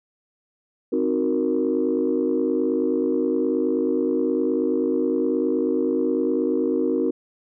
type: chord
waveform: sine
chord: C half-diminished seventh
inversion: none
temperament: equal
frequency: 261.6 / 311.1 / 370 / 466.2 Hz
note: C4 / Eb4 / Gb4 / Bb4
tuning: 0 / 0 / 0 / 0 cents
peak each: -24 dBFS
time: 0.92-7.11 s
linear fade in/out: 10 ms
effects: tanh soft clip ceiling -11 dBFS